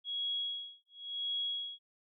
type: tone with tremolo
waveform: sine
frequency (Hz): 3322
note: G#7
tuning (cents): 0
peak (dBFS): -32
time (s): 0.04-1.79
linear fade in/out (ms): 50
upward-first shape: sine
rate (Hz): 0.93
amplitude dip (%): 100
effects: none